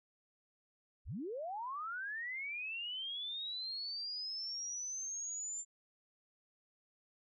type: linear sweep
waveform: sine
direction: up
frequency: 30.87 to 7270 Hz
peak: -39 dBFS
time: 1.05-5.65 s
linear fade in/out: 50 ms
effects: none